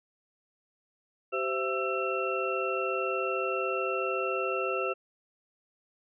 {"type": "tone cluster", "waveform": "sine", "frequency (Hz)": [386.3, 520, 669, 1328, 2712], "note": ["G4", "C5", "E5", "E6", "E7"], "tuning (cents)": [-25, -11, 25, 12, 49], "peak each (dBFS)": [-33, -33, -38, -33, -35], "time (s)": [1.32, 4.94], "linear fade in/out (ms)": 20, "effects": []}